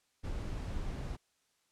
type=noise; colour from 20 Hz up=brown; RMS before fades=-38 dBFS; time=0.23-1.17 s; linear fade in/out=20 ms; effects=white hiss -75 dBFS RMS until 1.71 s + low-pass 9000 Hz 12 dB/octave